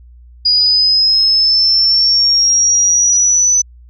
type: linear sweep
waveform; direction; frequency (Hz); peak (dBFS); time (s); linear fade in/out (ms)
sine; up; 4888 to 6020; -8; 0.45-3.62; 10
effects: added 60 Hz sine -37 dBFS peak until 3.89 s